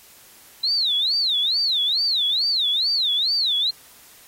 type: tone with vibrato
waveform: sine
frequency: 3951 Hz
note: B7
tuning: in tune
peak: -18 dBFS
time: 0.63-3.71 s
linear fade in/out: 10 ms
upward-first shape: sine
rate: 2.3 Hz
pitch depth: 280 cents each way
effects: white hiss -49 dBFS RMS until 4.27 s + AAC 48 kbps